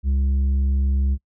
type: tone with tanh clipping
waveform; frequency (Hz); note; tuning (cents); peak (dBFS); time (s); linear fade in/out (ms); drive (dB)
triangle; 67.7; C#2; -40; -18; 0.03-1.18; 50; 10
effects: noise-tail reverb RT60 0.1 s tail -26 dB re dry